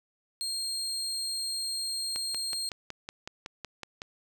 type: tone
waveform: 30% pulse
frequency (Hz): 4216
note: C8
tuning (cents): +12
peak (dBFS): -28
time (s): 0.41-2.69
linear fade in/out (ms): 0
type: click train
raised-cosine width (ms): 0.2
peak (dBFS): -20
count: 11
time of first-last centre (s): 2.16-4.019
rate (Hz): 5.38
effects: none